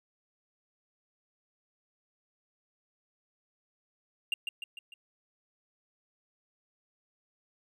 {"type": "tone with echo", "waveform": "triangle", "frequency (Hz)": 2794, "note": "F7", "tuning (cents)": 0, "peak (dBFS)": -25, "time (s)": [4.32, 4.34], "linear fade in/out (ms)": 2, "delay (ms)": 150, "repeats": 4, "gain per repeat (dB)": -5, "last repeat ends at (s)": 4.94, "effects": []}